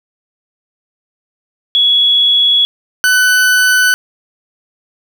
sine / 40% pulse tone pair in turn, 3366 / 1499.4 Hz, G#7 / F#6, +23 / +23 cents, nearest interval octave + major second, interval 1400 cents, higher first, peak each -7 dBFS, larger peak neither, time 1.75-2.65 / 3.04-3.94 s, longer neither, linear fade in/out 0 ms, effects 7-bit

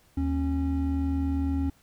triangle tone pair together, 77.2 / 273.6 Hz, D#2 / C#4, -13 / -23 cents, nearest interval octave + minor seventh, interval 2190 cents, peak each -25 dBFS, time 0.17-1.7 s, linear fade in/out 5 ms, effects pink hiss -62 dBFS RMS until 1.82 s

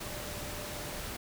sine tone in noise, 593 Hz, D5, 17 cents sharp, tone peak -47 dBFS, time 0.03-1.03 s, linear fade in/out 10 ms, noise pink, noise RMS -40 dBFS, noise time 0-1.17 s, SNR -10 dB, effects none

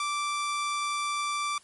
sawtooth tone, 1171 Hz, D6, 5 cents flat, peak -24 dBFS, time 0-1.58 s, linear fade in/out 2 ms, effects white hiss -58 dBFS RMS until 1.63 s + MP3 48 kbps

